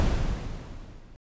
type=noise with level ramp; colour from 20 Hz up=brown; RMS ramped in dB=-21 to -50 dBFS; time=0-1.16 s; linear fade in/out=0 ms; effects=resampled to 16000 Hz